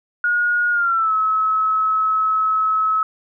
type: tone with pitch glide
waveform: sine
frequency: 1440 to 1290.3 Hz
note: F#6 to E6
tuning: -47 to -37 cents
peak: -15 dBFS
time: 0.24-3.03 s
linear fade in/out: 2 ms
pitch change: -190 cents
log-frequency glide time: 0.71-1.13 s
effects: none